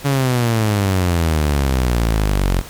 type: exponential sweep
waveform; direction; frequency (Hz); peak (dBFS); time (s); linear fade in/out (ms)
sawtooth; down; 142.8 to 43.65; -10; 0.04-2.62; 20
effects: pink hiss -36 dBFS RMS until 2.69 s + MP3 96 kbps